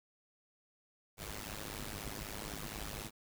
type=noise with amplitude modulation; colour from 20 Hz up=pink; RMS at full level=-40 dBFS; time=1.17-3.11 s; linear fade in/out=50 ms; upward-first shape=sine; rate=104 Hz; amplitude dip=90%; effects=none